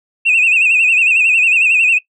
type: tone with vibrato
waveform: sine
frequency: 2600 Hz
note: E7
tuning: 24 cents flat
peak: -7 dBFS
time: 0.25-1.99 s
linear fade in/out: 20 ms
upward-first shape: sine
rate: 11 Hz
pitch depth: 100 cents each way
effects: noise-tail reverb RT60 0.1 s tail -19 dB re dry + tanh soft clip ceiling -5 dBFS